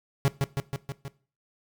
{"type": "tone with echo", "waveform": "45% pulse", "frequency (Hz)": 138.59, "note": "C#3", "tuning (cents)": 0, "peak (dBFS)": -19, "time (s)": [0.25, 0.28], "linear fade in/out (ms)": 0, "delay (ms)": 160, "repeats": 5, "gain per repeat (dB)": -3, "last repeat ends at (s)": 1.08, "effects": ["noise-tail reverb RT60 0.4 s tail -19 dB re dry"]}